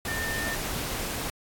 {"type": "tone in noise", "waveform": "sine", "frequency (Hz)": 1800, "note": "A6", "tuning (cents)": 39, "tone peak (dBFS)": -31, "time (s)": [0.08, 0.55], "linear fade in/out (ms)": 2, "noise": "pink", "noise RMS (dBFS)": -32, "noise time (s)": [0.05, 1.3], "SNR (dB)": -2, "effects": ["AAC 64 kbps"]}